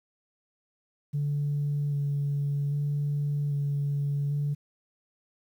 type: tone with vibrato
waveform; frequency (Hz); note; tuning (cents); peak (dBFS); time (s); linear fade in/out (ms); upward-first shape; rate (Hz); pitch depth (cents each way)
sine; 143.8; D3; -36; -24; 1.13-4.55; 20; square; 0.63; 13
effects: tanh soft clip ceiling -22 dBFS + 10-bit